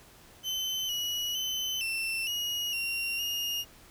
35% pulse tone with pitch steps, 3058 / 2918 / 3044 / 2683 / 2887 / 2757 / 2845 Hz, G7 / F#7 / F#7 / E7 / F#7 / F7 / F7, -44 / -25 / +48 / +30 / -43 / -23 / +31 cents, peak -28 dBFS, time 0.43-3.65 s, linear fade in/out 50 ms, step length 460 ms, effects pink hiss -55 dBFS RMS until 3.9 s

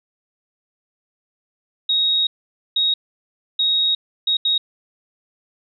sine tone bursts at uneven times, 3771 Hz, A#7, 19 cents sharp, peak -15 dBFS, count 5, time 1.89-2.27 / 2.76-2.94 / 3.59-3.95 / 4.27-4.37 / 4.45-4.58 s, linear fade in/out 5 ms, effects none

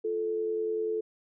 sine tone pair together, 347.2 / 437.5 Hz, F4 / A4, -10 / -10 cents, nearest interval major third, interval 400 cents, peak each -36 / -28 dBFS, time 0.04-1.01 s, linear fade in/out 10 ms, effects none

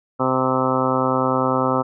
harmonic tone, 130 Hz, C3, 11 cents flat, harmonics 1 / 2 / 3 / 4 / 5 / 6 / 7 / 8 / 9 / 10, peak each -28 / -23 / -27 / -23 / -29 / -28 / -27 / -27 / -27 / -25 dBFS, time 0.19-1.83 s, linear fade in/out 20 ms, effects none

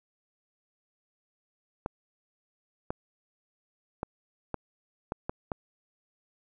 clicks, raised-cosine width 1 ms, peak -17 dBFS, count 7, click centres 1.861 / 2.905 / 4.031 / 4.543 / 5.121 / 5.295 / 5.518 s, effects none

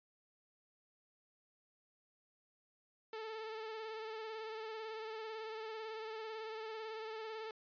sawtooth tone with vibrato, 440 Hz, A4, in tune, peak -39 dBFS, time 3.13-7.51 s, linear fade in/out 2 ms, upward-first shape sine, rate 18 Hz, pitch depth 33 cents each way, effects resampled to 11025 Hz

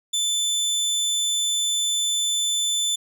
25% pulse tone, 3520 Hz, A7, in tune, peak -17 dBFS, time 0.13-2.96 s, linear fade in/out 10 ms, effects none

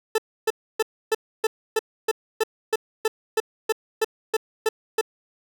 40% pulse tone bursts, 440 Hz, A4, in tune, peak -17 dBFS, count 16, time 0.15-5.012 s, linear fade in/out 5 ms, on 32 ms, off 290 ms, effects none

